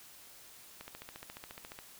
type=click train; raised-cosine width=0.3 ms; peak=-29 dBFS; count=15; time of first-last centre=0.81-1.789 s; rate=14.3 Hz; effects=white hiss -55 dBFS RMS until 1.99 s